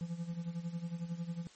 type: tone with tremolo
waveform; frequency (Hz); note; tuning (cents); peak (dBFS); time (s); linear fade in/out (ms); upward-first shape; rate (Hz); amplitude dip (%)
triangle; 169.8; F3; -48; -32; 0.01-1.47; 0; sine; 11; 75
effects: white hiss -60 dBFS RMS until 1.55 s + MP3 32 kbps